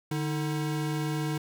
square tone pair together, 149.2 / 317.2 Hz, D3 / D#4, +28 / +33 cents, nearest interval octave + minor second, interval 1305 cents, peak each -30 / -34 dBFS, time 0.11-1.38 s, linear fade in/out 5 ms, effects none

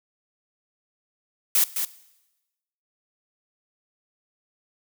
blue noise with echo, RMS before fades -19 dBFS, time 1.55-1.64 s, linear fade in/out 2 ms, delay 210 ms, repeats 1, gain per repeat -7 dB, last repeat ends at 1.85 s, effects noise-tail reverb RT60 1.0 s tail -18 dB re dry

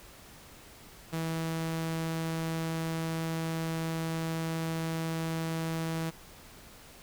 sawtooth tone, 162.8 Hz, E3, 21 cents flat, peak -27 dBFS, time 1.12-6.11 s, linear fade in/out 20 ms, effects pink hiss -52 dBFS RMS until 7.02 s

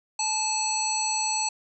harmonic tone, 869 Hz, A5, 22 cents flat, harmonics 1 / 3 / 5 / 7 / 9, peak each -29 / -34 / -31 / -34 / -28 dBFS, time 0.19-1.49 s, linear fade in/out 5 ms, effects none

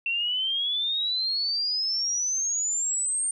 sine exponential sweep, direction up, 2694 to 8830 Hz, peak -24 dBFS, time 0.06-3.31 s, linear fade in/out 2 ms, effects 11-bit

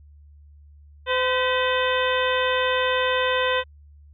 harmonic tone with a mistuned harmonic, 510 Hz, C5, 44 cents flat, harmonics 1 / 2 / 3 / 4 / 5 / 6 / 7, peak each -23 / -26 / -28 / -29 / -30 / -31 / -31 dBFS, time 1.06-3.64 s, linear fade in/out 50 ms, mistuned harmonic 4, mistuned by -82 cents, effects added 73 Hz sine -46 dBFS peak until 4.13 s

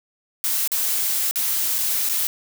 blue noise with dropouts, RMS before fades -22 dBFS, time 0.44-2.27 s, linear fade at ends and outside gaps 0 ms, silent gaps 0.676-0.718 / 1.311-1.358 / 1.783-1.787 / 2.089-2.096 s, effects none

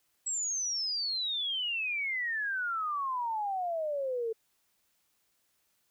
sine exponential sweep, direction down, 7800 to 440 Hz, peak -30 dBFS, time 0.26-4.33 s, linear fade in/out 10 ms, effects white hiss -74 dBFS RMS until 5.9 s

